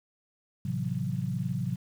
sine chord, F# half-diminished seventh, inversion first, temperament just, 111 / 133.2 / 166.5 / 185 Hz, A2 / C3 / E3 / F#3, +16 / +31 / +18 / 0 cents, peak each -35 / -32 / -35 / -34 dBFS, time 0.65-1.76 s, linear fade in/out 5 ms, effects 9-bit

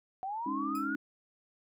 sine linear sweep, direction up, 740 to 1468 Hz, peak -34 dBFS, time 0.23-0.95 s, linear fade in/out 0 ms
sine chord, Ab suspended fourth, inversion none, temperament just, 207.7 / 276.9 / 311.5 Hz, Ab3 / Db4 / Eb4, 0 / -2 / +2 cents, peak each -41 / -36 / -37 dBFS, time 0.46-0.96 s, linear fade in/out 5 ms
5% pulse tone with exponential decay, 2489 Hz, D#7, in tune, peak -33 dBFS, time 0.75-0.9 s, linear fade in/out 2 ms, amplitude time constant 32 ms
effects none

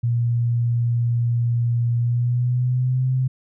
sine tone with pitch glide, 118.6 to 129.33 Hz, A#2 to C3, +30 to -20 cents, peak -17 dBFS, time 0.03-3.28 s, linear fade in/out 10 ms, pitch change +150 cents, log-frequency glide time 1.97-3.09 s, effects none

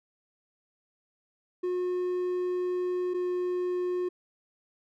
triangle tone pair in turn, 361.1 / 359.8 Hz, F#4 / F#4, -42 / -48 cents, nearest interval unison, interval 6 cents, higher first, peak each -25 dBFS, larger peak neither, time 1.63-3.14 / 3.14-4.09 s, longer first, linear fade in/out 10 ms, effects none

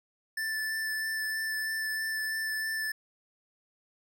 square tone with vibrato, 1760 Hz, A6, in tune, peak -31 dBFS, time 0.37-2.92 s, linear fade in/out 5 ms, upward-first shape sine, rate 3.1 Hz, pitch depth 11 cents each way, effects none

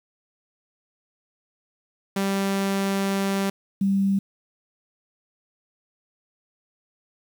sawtooth / sine tone pair in turn, 196 / 196 Hz, G3 / G3, 0 / 0 cents, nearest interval unison, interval 0 cents, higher neither, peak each -18 dBFS, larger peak neither, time 2.16-3.5 / 3.81-4.19 s, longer first, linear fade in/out 5 ms, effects 8-bit

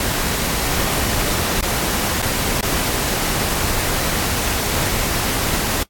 pink noise with dropouts, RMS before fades -20 dBFS, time 0-5.83 s, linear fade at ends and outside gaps 2 ms, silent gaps 1.61-1.626 / 2.219-2.225 / 2.61-2.627 s, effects noise-tail reverb RT60 0.1 s tail -18 dB re dry + AAC 64 kbps

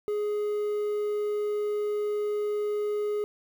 triangle tone with quantisation, 417.4 Hz, G#4, 9 cents sharp, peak -24 dBFS, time 0.08-3.24 s, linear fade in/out 0 ms, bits 9, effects none

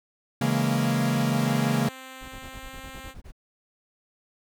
45% pulse chord, A# half-diminished seventh, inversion first, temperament equal, 138.59 / 164.81 / 207.7 / 233.1 Hz, C#3 / E3 / G#3 / A#3, 0 / 0 / 0 / 0 cents, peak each -26 / -30 / -29 / -26 dBFS, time 0.41-1.89 s, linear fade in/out 5 ms
5% pulse tone with pitch glide, 261.5 to 264.2 Hz, C4 to C4, -1 to +17 cents, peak -29 dBFS, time 1.38-3.15 s, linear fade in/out 50 ms, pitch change +18 cents, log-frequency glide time 2.22-2.74 s
brown noise bursts, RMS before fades -41 dBFS, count 11, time 2.21-3.321 s, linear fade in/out 20 ms, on 81 ms, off 22 ms
effects none

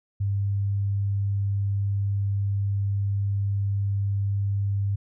sine tone, 99.8 Hz, G2, 32 cents sharp, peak -22 dBFS, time 0.2-4.96 s, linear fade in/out 10 ms, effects none

